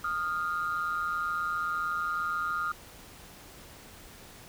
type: tone pair together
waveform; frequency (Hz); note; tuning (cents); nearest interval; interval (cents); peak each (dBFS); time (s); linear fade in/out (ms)
sine; 1233.5 / 1401; D#6 / F6; -15 / +5; major second; 220; -30 / -31; 0.04-2.72; 5
effects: tanh soft clip ceiling -22 dBFS + pink hiss -50 dBFS RMS until 4.48 s